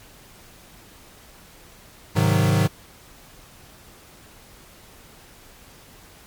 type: chord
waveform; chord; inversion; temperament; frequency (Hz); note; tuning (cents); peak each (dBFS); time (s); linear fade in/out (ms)
square; Ab dominant seventh; none; equal with one note detuned; 103.83 / 131.95 / 155.56 / 185; Ab2 / C3 / Eb3 / Gb3; 0 / +15 / 0 / 0; -21 / -24 / -22 / -25; 2.15-2.68; 20
effects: pink hiss -48 dBFS RMS until 6.26 s + MP3 96 kbps